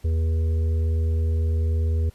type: harmonic tone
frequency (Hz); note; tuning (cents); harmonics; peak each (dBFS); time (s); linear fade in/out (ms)
81; E2; -30; 1 / 3 / 5 / 6; -19 / -39 / -38 / -40; 0.04-2.1; 10
effects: pink hiss -57 dBFS RMS until 2.14 s + resampled to 32000 Hz